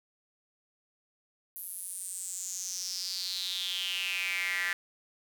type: tone with high-pass filter sweep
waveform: square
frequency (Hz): 92.2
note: F#2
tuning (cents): -6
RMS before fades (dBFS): -35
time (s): 1.56-4.73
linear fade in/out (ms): 0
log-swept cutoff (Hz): 12000 to 1800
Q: 6.4
effects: none

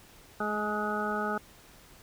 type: harmonic tone with a mistuned harmonic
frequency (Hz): 210.2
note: G#3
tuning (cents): +21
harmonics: 1 / 2 / 3 / 4 / 6 / 7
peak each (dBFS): -35 / -36 / -38 / -36 / -34 / -36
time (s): 0.4-1.38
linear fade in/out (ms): 5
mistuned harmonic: 1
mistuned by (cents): +17
effects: pink hiss -55 dBFS RMS until 2.02 s

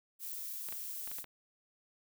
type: noise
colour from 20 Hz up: violet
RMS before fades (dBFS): -42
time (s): 0.19-1.25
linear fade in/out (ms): 50
type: clicks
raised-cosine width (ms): 0.3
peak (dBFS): -31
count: 6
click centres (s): 0.687 / 0.725 / 1.075 / 1.115 / 1.185 / 1.243
effects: none

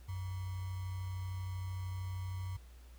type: tone with sample-and-hold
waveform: sine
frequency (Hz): 93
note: F#2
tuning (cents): +9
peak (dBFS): -37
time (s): 0.08-2.57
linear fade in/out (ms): 10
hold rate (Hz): 1050
effects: added 60 Hz sine -52 dBFS peak until 2.98 s + pink hiss -65 dBFS RMS until 2.98 s

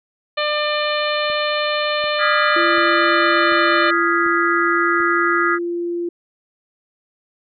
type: harmonic tone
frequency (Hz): 598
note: D5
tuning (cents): +31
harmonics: 1 / 2 / 3 / 4 / 5 / 6 / 7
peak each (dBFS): -21 / -24 / -26 / -27 / -28 / -29 / -29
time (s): 0.37-3.91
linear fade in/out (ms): 10
type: click train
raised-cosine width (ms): 2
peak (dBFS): -26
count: 6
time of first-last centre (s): 1.3-5.004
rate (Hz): 1.35
type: chord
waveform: sine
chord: F half-diminished seventh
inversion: third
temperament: equal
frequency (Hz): 1244.5 / 1396.9 / 1661.2 / 1975.5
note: Eb6 / F6 / Ab6 / Cb7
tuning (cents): 0 / 0 / 0 / 0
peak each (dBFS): -19 / -21 / -21 / -24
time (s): 2.18-5.59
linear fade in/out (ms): 50
type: tone with pitch glide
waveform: sine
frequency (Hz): 340 to 345.3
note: F4 to F4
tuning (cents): -46 to -20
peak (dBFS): -20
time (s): 2.56-6.09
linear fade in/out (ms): 5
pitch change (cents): +26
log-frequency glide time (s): 3.87-5.67
effects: none

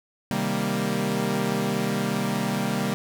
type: chord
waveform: sawtooth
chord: C minor seventh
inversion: none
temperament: equal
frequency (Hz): 130.81 / 155.56 / 196 / 233.1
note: C3 / Eb3 / G3 / Bb3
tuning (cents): 0 / 0 / 0 / 0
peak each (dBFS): -28 / -28 / -23 / -24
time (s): 0.31-2.94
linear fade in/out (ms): 0
effects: none

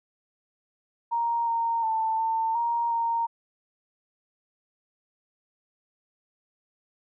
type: tone with pitch steps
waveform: sine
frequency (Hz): 934 / 923 / 888 / 900 / 937 / 926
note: A#5 / A#5 / A5 / A5 / A#5 / A#5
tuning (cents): +3 / -17 / +16 / +39 / +9 / -12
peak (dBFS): -23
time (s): 1.11-3.27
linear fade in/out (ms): 20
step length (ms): 360
effects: none

